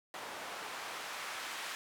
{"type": "noise with band-pass filter sweep", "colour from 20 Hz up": "white", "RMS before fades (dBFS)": -43, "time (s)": [0.14, 1.75], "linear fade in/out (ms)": 0, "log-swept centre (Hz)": [740, 1600], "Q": 0.83, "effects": []}